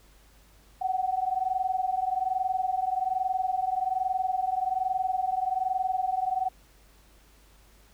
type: tone pair together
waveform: sine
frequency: 740 / 761.2 Hz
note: F#5 / F#5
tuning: 0 / +49 cents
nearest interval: unison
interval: 49 cents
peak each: -28 / -28 dBFS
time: 0.81-6.49 s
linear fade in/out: 10 ms
effects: added 50 Hz sine -57 dBFS peak until 7.93 s + pink hiss -60 dBFS RMS until 7.93 s